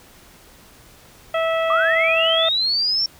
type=harmonic tone; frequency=653 Hz; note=E5; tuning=17 cents flat; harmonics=1 / 2 / 3 / 4 / 5; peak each=-19 / -25 / -29 / -31 / -33 dBFS; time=1.34-2.49 s; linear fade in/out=5 ms
type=linear sweep; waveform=sine; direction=up; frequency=1145 to 5510 Hz; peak=-17 dBFS; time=1.7-3.06 s; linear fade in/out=2 ms
effects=pink hiss -48 dBFS RMS until 3.19 s